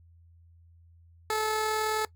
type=tone with amplitude modulation; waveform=15% pulse; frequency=433.3 Hz; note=A4; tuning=27 cents flat; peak=-19 dBFS; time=1.3-2.05 s; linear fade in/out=2 ms; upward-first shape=sine; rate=39.3 Hz; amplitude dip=25%; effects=noise-tail reverb RT60 0.1 s tail -20 dB re dry + added 84 Hz sine -54 dBFS peak until 2.15 s